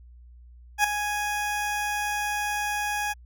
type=tone with ADSR envelope; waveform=20% pulse; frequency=830.6 Hz; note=G#5; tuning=in tune; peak=-11 dBFS; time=0.78-3.14 s; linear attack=62 ms; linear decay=3 ms; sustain=-10 dB; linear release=24 ms; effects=added 60 Hz sine -46 dBFS peak until 3.25 s